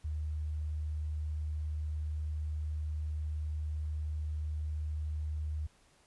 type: tone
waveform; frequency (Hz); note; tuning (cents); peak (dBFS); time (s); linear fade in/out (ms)
sine; 76.4; D#2; -31; -33; 0.04-5.67; 10
effects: pink hiss -66 dBFS RMS until 6.06 s + resampled to 24000 Hz